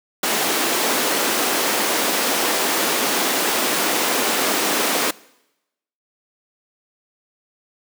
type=high-pass noise; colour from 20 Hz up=pink; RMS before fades=-20 dBFS; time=0.23-5.11 s; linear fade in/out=5 ms; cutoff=260 Hz; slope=24 dB/octave; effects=noise-tail reverb RT60 0.9 s tail -22 dB re dry